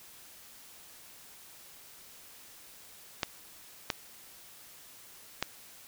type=clicks; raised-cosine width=0.2 ms; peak=-11 dBFS; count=3; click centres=3.232 / 3.902 / 5.426 s; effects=white hiss -53 dBFS RMS until 5.87 s